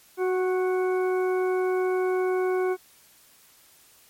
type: harmonic tone with a mistuned harmonic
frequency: 370 Hz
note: F#4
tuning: in tune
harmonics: 1 / 2 / 3 / 4 / 6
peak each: -22 / -33 / -36 / -37 / -41 dBFS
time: 0.17-2.77 s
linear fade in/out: 50 ms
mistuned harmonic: 3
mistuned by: -18 cents
effects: white hiss -56 dBFS RMS until 4.09 s + MP3 64 kbps